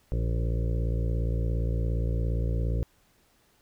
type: harmonic tone with a mistuned harmonic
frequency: 57.3 Hz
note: A#1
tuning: 29 cents flat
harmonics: 1 / 2 / 3 / 5 / 6 / 7 / 8 / 9 / 10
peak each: -26 / -30 / -37 / -43 / -44 / -44 / -42 / -44 / -50 dBFS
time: 0.12-2.83 s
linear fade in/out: 0 ms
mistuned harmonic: 9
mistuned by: +17 cents
effects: pink hiss -65 dBFS RMS until 3.61 s